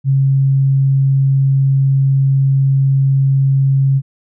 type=tone; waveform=sine; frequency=136 Hz; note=C#3; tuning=33 cents flat; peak=-9 dBFS; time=0.04-4.02 s; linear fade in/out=50 ms; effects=none